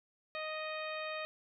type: harmonic tone with a mistuned harmonic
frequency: 622.3 Hz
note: D#5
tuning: in tune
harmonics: 1 / 2 / 3 / 4 / 5 / 6 / 7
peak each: -41 / -44 / -46 / -44 / -53 / -51 / -54 dBFS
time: 0.35-1.25 s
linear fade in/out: 0 ms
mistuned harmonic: 7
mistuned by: -19 cents
effects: none